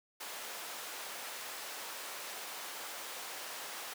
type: high-pass noise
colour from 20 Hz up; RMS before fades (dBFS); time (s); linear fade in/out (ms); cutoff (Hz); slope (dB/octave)
pink; -44; 0.2-3.94; 10; 660; 12
effects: none